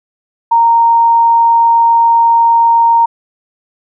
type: tone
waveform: sine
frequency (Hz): 927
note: A#5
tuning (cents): -10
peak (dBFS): -5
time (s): 0.51-3.06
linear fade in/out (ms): 10
effects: none